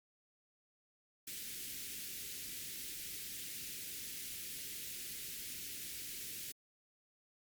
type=band-stop noise; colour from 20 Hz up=white; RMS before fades=-45 dBFS; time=1.27-6.52 s; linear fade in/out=5 ms; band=410 to 1900 Hz; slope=24 dB/octave; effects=MP3 96 kbps